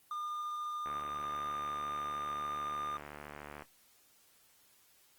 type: tone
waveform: triangle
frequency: 1209 Hz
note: D6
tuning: 50 cents sharp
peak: -34 dBFS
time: 0.11-2.97 s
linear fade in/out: 2 ms
type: click train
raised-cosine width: 0.5 ms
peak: -30 dBFS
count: 204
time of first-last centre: 0.86-3.622 s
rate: 73.5 Hz
effects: white hiss -66 dBFS RMS until 5.18 s + Opus 24 kbps